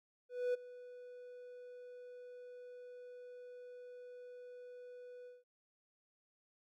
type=tone with ADSR envelope; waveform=triangle; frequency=493.9 Hz; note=B4; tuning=in tune; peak=-29 dBFS; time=0.29-5.44 s; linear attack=250 ms; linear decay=15 ms; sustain=-19 dB; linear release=180 ms; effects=none